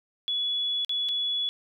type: tone with dropouts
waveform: sine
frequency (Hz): 3400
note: G#7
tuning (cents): +40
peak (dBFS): -25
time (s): 0.28-1.49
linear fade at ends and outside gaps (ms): 0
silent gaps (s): 0.848-0.894 / 1.087-1.09
effects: 11-bit